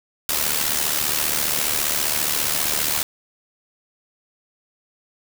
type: noise with amplitude modulation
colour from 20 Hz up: white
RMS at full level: -19 dBFS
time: 0.29-3.03 s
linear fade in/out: 2 ms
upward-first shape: sine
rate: 74.9 Hz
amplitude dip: 65%
effects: none